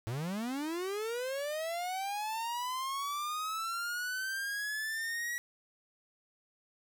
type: linear sweep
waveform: 45% pulse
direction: up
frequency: 106.9 to 1930 Hz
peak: -34 dBFS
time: 0.07-5.38 s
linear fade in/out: 0 ms
effects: none